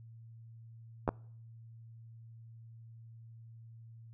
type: clicks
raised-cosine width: 1 ms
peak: -16 dBFS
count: 2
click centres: 1.078 / 1.09 s
effects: noise-tail reverb RT60 0.6 s tail -25 dB re dry + added 114 Hz sine -50 dBFS peak until 4.13 s